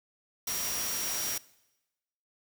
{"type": "tone in noise", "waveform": "sine", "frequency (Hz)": 5680, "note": "F8", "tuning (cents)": 28, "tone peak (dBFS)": -36, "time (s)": [0.47, 1.38], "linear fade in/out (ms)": 5, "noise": "white", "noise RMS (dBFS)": -34, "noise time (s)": [0.47, 1.38], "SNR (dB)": -5, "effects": ["noise-tail reverb RT60 1.0 s tail -21 dB re dry"]}